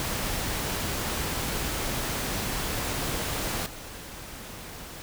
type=noise with level steps; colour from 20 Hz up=pink; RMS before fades=-30 / -41 dBFS; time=0-5.02 s; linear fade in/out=0 ms; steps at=3.66 s; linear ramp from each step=2 ms; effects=none